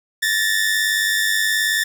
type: tone pair together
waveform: sawtooth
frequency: 1750 / 1848.7 Hz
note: A6 / A#6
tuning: -10 / -15 cents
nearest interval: minor second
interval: 95 cents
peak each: -15 / -18 dBFS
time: 0.22-1.84 s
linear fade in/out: 10 ms
effects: 8-bit